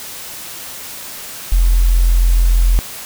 triangle tone, 43.15 Hz, F1, 20 cents flat, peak -4 dBFS, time 1.52-2.79 s, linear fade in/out 0 ms, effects tanh soft clip ceiling -6 dBFS + white hiss -30 dBFS RMS until 3.05 s

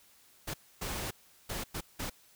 pink noise bursts at uneven times, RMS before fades -37 dBFS, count 5, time 0.47-0.54 / 0.81-1.11 / 1.49-1.64 / 1.74-1.81 / 1.99-2.1 s, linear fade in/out 10 ms, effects white hiss -62 dBFS RMS until 2.35 s

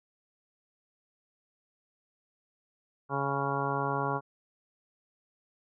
harmonic tone, 139.2 Hz, C#3, 8 cents sharp, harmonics 1 / 2 / 3 / 4 / 5 / 6 / 7 / 8 / 10, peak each -35 / -39 / -36 / -39 / -39 / -36 / -36 / -35 / -38 dBFS, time 3.09-4.21 s, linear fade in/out 50 ms, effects none

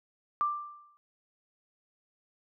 sine tone with exponential decay, 1181 Hz, D6, 9 cents sharp, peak -23 dBFS, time 0.41-0.97 s, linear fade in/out 0 ms, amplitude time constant 120 ms, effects none

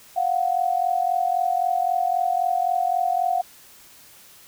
sine tone pair together, 701 / 744.8 Hz, F5 / F#5, +6 / +11 cents, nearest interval minor second, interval 105 cents, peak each -22 dBFS, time 0.16-3.42 s, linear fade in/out 10 ms, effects white hiss -49 dBFS RMS until 4.47 s

